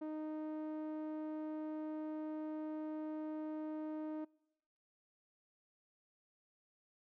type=tone with low-pass filter; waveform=sawtooth; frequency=309.2 Hz; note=D#4; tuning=11 cents flat; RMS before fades=-43 dBFS; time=0.01-4.25 s; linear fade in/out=10 ms; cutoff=740 Hz; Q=0.7; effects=noise-tail reverb RT60 1.0 s tail -26 dB re dry